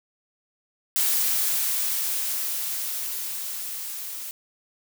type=noise with level ramp; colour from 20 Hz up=blue; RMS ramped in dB=-22 to -35 dBFS; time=0.96-4.31 s; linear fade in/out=0 ms; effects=none